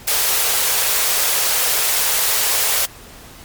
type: high-pass noise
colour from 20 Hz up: white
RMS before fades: -17 dBFS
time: 0.07-2.86 s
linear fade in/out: 10 ms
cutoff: 400 Hz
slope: 48 dB/octave
effects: pink hiss -40 dBFS RMS until 3.44 s + MP3 96 kbps

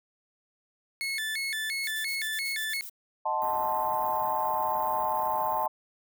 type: tone with vibrato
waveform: 30% pulse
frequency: 1956 Hz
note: B6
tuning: 17 cents flat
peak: -27 dBFS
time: 1.01-2.81 s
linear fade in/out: 0 ms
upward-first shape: square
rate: 2.9 Hz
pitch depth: 190 cents each way
type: noise bursts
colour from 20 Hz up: violet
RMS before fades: -41 dBFS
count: 9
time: 1.83-2.898 s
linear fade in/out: 10 ms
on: 84 ms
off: 39 ms
type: chord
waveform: sine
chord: D# diminished seventh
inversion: none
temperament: equal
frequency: 622.3 / 740 / 880 / 1046.5 Hz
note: D#5 / F#5 / A5 / C6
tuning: 0 / 0 / 0 / 0 cents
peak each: -34 / -34 / -28 / -32 dBFS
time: 3.25-5.68 s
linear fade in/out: 10 ms
type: band-stop noise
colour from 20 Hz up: white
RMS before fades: -40 dBFS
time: 3.42-5.66 s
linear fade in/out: 0 ms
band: 1400 to 16000 Hz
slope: 24 dB/octave
effects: none

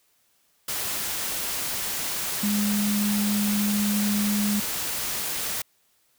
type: tone in noise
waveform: sine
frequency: 206.3 Hz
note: G#3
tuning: 11 cents flat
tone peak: -22 dBFS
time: 2.43-4.6 s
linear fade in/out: 5 ms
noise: white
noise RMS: -29 dBFS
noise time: 0.68-5.62 s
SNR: +4 dB
effects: white hiss -66 dBFS RMS until 6.18 s

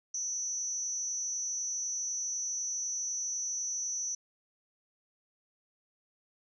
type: tone with amplitude modulation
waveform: sine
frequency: 5960 Hz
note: F#8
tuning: 12 cents sharp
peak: -28 dBFS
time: 0.14-4.15 s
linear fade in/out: 5 ms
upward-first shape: sine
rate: 272 Hz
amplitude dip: 95%
effects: none

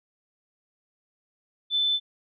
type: tone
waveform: sine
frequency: 3520 Hz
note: A7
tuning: in tune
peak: -21 dBFS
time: 1.7-2 s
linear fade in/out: 50 ms
effects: none

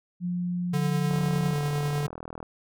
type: tone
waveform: sine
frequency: 177.3 Hz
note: F3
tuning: 26 cents sharp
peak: -26 dBFS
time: 0.2-1.56 s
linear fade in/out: 50 ms
type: tone with tremolo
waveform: square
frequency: 145.9 Hz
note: D3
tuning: 11 cents flat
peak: -25 dBFS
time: 0.73-2.07 s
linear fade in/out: 10 ms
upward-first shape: triangle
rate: 9.9 Hz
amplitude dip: 25%
type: click train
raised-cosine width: 1 ms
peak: -23 dBFS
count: 54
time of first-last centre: 1.11-2.428 s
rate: 40.2 Hz
effects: none

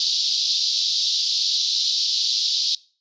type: band-pass noise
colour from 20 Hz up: white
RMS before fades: -22 dBFS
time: 0-2.75 s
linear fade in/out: 2 ms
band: 3600 to 5200 Hz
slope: 48 dB/octave
effects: noise-tail reverb RT60 0.4 s tail -22 dB re dry + resampled to 16000 Hz

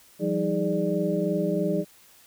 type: tone cluster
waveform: sine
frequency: 170.3 / 193.4 / 313.7 / 412.8 / 591 Hz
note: F3 / G3 / D#4 / G#4 / D5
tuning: -43 / -23 / +14 / -10 / +11 cents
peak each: -29 dBFS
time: 0.19-1.85 s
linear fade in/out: 50 ms
effects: white hiss -55 dBFS RMS until 2.26 s

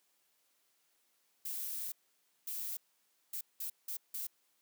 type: noise bursts at uneven times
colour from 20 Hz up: violet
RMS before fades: -40 dBFS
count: 6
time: 1.45-1.92 / 2.47-2.77 / 3.33-3.41 / 3.6-3.7 / 3.88-3.97 / 4.14-4.27 s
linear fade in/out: 5 ms
effects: white hiss -75 dBFS RMS until 4.61 s + high-pass 200 Hz 12 dB/octave

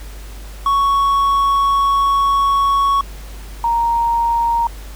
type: tone pair in turn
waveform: triangle / sine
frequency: 1112 / 932.8 Hz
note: C#6 / A#5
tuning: +5 / +1 cents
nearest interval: minor third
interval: 304 cents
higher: first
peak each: -10 / -13 dBFS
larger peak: first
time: 0.66-3.01 / 3.64-4.67 s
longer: first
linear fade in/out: 2 ms
effects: added 50 Hz sine -30 dBFS peak until 4.95 s + pink hiss -40 dBFS RMS until 4.95 s

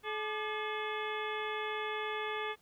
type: harmonic tone with a mistuned harmonic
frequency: 428.5 Hz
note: A4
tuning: 46 cents flat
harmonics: 1 / 2 / 3 / 4 / 5 / 6 / 7 / 8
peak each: -39 / -42 / -41 / -43 / -43 / -46 / -53 / -46 dBFS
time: 0.03-2.56 s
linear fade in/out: 50 ms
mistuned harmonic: 3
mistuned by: -120 cents
effects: pink hiss -68 dBFS RMS until 2.61 s

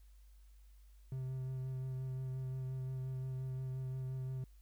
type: tone with vibrato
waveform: triangle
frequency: 130.4 Hz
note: C3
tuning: 5 cents flat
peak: -36 dBFS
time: 1.12-4.44 s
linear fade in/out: 2 ms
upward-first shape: sine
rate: 5.7 Hz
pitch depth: 15 cents each way
effects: added 50 Hz sine -57 dBFS peak until 4.61 s + white hiss -75 dBFS RMS until 4.61 s

